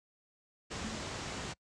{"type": "low-pass noise", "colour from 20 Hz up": "pink", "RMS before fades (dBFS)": -40, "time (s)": [0.7, 1.54], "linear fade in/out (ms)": 20, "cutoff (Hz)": 8000, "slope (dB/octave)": 48}
{"type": "tone with exponential decay", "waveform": "sine", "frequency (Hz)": 220, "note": "A3", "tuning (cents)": 0, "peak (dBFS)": -35, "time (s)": [0.84, 1.17], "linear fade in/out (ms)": 5, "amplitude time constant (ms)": 71}
{"effects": ["noise-tail reverb RT60 0.1 s tail -25 dB re dry", "high-pass 60 Hz 12 dB/octave"]}